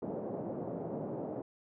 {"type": "band-pass noise", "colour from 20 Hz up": "white", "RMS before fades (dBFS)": -39, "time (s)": [0.02, 1.42], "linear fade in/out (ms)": 5, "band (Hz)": [130, 600], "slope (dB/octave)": 24, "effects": []}